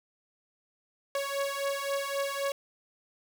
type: beating tone pair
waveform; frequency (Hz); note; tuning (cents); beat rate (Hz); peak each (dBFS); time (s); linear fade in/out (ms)
sawtooth; 554.4 / 558.2; C#5 / C#5; 0 / +12; 3.8; -29 / -29; 1.15-2.52; 2
effects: none